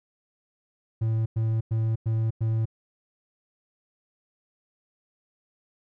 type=tone bursts; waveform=triangle; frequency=111.7 Hz; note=A2; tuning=27 cents sharp; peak=-20 dBFS; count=5; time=1.01-2.656 s; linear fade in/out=10 ms; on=250 ms; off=99 ms; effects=none